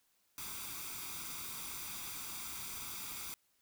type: noise with comb filter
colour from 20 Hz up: white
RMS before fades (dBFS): -44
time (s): 0.38-3.34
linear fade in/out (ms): 0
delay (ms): 0.84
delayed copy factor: +0.65
effects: white hiss -75 dBFS RMS until 3.61 s